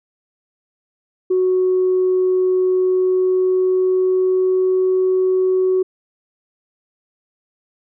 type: tone with pitch glide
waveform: sine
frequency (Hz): 369.8 to 372.8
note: F#4 to F#4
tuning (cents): -1 to +13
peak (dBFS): -12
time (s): 1.3-5.83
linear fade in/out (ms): 10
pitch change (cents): +14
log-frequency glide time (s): 2.73-4.92
effects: tanh soft clip ceiling -9 dBFS